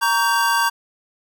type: chord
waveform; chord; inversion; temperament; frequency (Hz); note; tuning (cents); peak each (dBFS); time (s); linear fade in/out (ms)
square; G diminished; first; equal with one note detuned; 932.3 / 1132 / 1568; Bb5 / Db6 / G6; 0 / +36 / 0; -20 / -23 / -21; 0.01-0.7; 20
effects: none